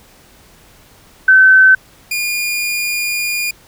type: tone pair in turn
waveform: sine / sawtooth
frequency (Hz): 1531 / 2426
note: G6 / D#7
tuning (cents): -41 / -44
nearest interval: minor sixth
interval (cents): 797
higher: second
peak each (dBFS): -4 / -13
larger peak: first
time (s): 1.28-1.75 / 2.11-3.51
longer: second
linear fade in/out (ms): 5
effects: pink hiss -46 dBFS RMS until 3.67 s